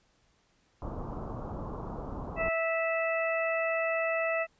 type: low-pass noise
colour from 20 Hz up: pink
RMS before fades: -38 dBFS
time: 0.82-2.49 s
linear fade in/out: 2 ms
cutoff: 1200 Hz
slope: 48 dB/octave
type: harmonic tone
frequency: 656 Hz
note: E5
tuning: 9 cents flat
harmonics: 1 / 2 / 3 / 4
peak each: -29 / -36 / -34 / -35 dBFS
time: 2.36-4.47 s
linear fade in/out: 50 ms
effects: pink hiss -69 dBFS RMS until 4.59 s + resampled to 16000 Hz